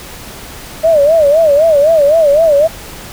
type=tone with vibrato; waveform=sine; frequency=611 Hz; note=D#5; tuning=32 cents flat; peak=-5 dBFS; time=0.83-2.68 s; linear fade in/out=20 ms; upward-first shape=sine; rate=3.9 Hz; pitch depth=150 cents each way; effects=pink hiss -30 dBFS RMS until 3.12 s